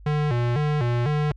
square tone with vibrato, 134 Hz, C3, 42 cents sharp, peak -21 dBFS, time 0.06-1.32 s, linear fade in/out 5 ms, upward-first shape square, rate 2 Hz, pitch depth 190 cents each way, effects added 50 Hz sine -42 dBFS peak until 1.36 s + low-pass 3000 Hz 12 dB/octave

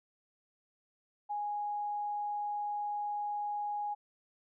sine tone, 828 Hz, G#5, 5 cents flat, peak -33 dBFS, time 1.29-3.95 s, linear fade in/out 20 ms, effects none

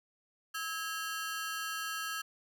sawtooth ring-modulated tone, 1468 Hz, F#6, 14 cents flat, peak -29 dBFS, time 0.54-2.22 s, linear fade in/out 10 ms, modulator 172 Hz, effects none

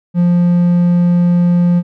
triangle tone, 175 Hz, F3, 4 cents sharp, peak -6 dBFS, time 0.14-1.83 s, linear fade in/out 50 ms, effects none

